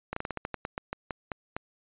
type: slowing click train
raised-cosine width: 0.5 ms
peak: -17 dBFS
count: 14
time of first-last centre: 0.13-1.565 s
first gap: 34 ms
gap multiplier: 1.18
effects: resampled to 8000 Hz